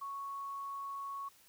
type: tone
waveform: sine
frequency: 1108.7 Hz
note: C#6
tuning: in tune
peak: -39 dBFS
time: 0.01-1.29 s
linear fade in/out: 10 ms
effects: white hiss -64 dBFS RMS until 1.48 s